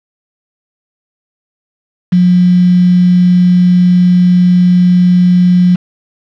sine tone with quantisation, 179.1 Hz, F3, 44 cents sharp, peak -4 dBFS, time 2.12-5.76 s, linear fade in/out 10 ms, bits 4, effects low-pass 3000 Hz 12 dB/octave

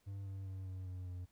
triangle tone with pitch steps, 98.6 / 96.79 / 95.02 / 93.28 / 91.57 / 89.9 Hz, G2 / G2 / F#2 / F#2 / F#2 / F#2, +11 / -21 / +47 / +15 / -17 / -49 cents, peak -40 dBFS, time 0.06-1.26 s, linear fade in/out 20 ms, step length 200 ms, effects pink hiss -75 dBFS RMS until 1.31 s

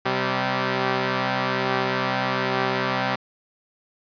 5% pulse tone pair together, 128.88 / 193.9 Hz, C3 / G3, -26 / -19 cents, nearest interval perfect fifth, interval 707 cents, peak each -13 dBFS, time 0.05-3.16 s, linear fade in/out 10 ms, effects resampled to 11025 Hz + 8-bit

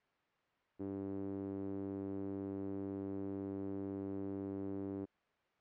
sawtooth tone with band-pass filter, 98 Hz, G2, in tune, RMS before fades -42 dBFS, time 0.79-5.06 s, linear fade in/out 20 ms, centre 330 Hz, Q 3.3, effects white hiss -75 dBFS RMS until 5.6 s + low-pass 2000 Hz 12 dB/octave

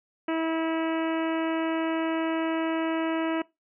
harmonic tone, 324.3 Hz, E4, 28 cents flat, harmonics 1 / 2 / 3 / 4 / 5 / 6 / 7 / 8 / 9, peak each -26 / -32 / -36 / -38 / -40 / -42 / -43 / -44 / -45 dBFS, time 0.28-3.42 s, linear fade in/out 5 ms, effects noise-tail reverb RT60 0.2 s tail -21 dB re dry

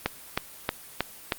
click train, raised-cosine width 0.3 ms, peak -7 dBFS, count 5, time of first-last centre 0.06-1.322 s, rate 3.17 Hz, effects white hiss -46 dBFS RMS until 1.38 s + Opus 24 kbps

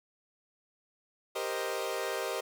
sawtooth chord, C minor seventh, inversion second, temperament equal, 392 / 466.2 / 523.3 / 622.3 Hz, G4 / Bb4 / C5 / Eb5, 0 / 0 / 0 / 0 cents, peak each -34 dBFS, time 1.35-2.41 s, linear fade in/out 10 ms, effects none

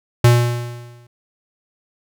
square tone with exponential decay, 120 Hz, B2, 49 cents flat, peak -7 dBFS, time 0.24-1.07 s, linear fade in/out 5 ms, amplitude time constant 180 ms, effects none

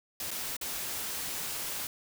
white noise with dropouts, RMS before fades -36 dBFS, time 0.2-1.87 s, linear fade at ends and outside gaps 2 ms, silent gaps 0.307-0.313 / 0.567-0.612 s, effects none

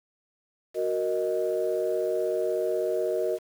sine chord, D# minor, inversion first, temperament equal, 370 / 466.2 / 622.3 Hz, F#4 / A#4 / D#5, 0 / 0 / 0 cents, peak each -28 dBFS, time 0.74-3.39 s, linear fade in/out 50 ms, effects tanh soft clip ceiling -16 dBFS + 8-bit

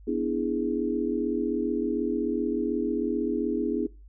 sine chord, E dominant seventh, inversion second, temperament equal, 246.9 / 293.7 / 329.6 / 415.3 Hz, B3 / D4 / E4 / G#4, 0 / 0 / 0 / 0 cents, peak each -30 dBFS, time 0.07-3.87 s, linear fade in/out 10 ms, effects noise-tail reverb RT60 0.3 s tail -22 dB re dry + added 50 Hz sine -46 dBFS peak until 4.08 s

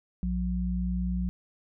sine tone pair together, 60.4 / 181 Hz, B1 / F#3, -38 / -38 cents, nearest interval octave + perfect fifth, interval 1900 cents, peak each -29 / -29 dBFS, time 0.23-1.29 s, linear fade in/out 0 ms, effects none

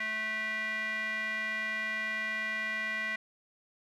square tone with band-pass filter, 217.8 Hz, A3, 17 cents flat, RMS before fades -34 dBFS, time 0-3.16 s, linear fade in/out 5 ms, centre 2000 Hz, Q 6, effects none

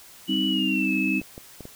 sine tone with pitch glide, 2949 to 2597 Hz, F#7 to E7, -6 to -26 cents, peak -25 dBFS, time 0.27-1.22 s, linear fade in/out 50 ms, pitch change -220 cents, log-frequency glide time 0.48-0.92 s
sine chord, C minor, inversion second, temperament just, 196.22 / 261.6 / 314 Hz, G3 / C4 / Eb4, +2 / 0 / +16 cents, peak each -27 dBFS, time 0.28-1.21 s, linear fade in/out 20 ms
clicks, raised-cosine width 2 ms, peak -25 dBFS, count 4, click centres 1.215 / 1.379 / 1.607 / 1.654 s
effects white hiss -48 dBFS RMS until 1.75 s

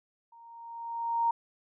sine tone with level ramp, 929 Hz, A#5, 6 cents flat, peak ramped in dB -52 to -22 dBFS, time 0.32-1.31 s, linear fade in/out 5 ms, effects none

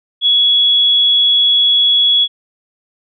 sine tone, 3365 Hz, G#7, 22 cents sharp, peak -8 dBFS, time 0.21-2.28 s, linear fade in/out 50 ms, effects none

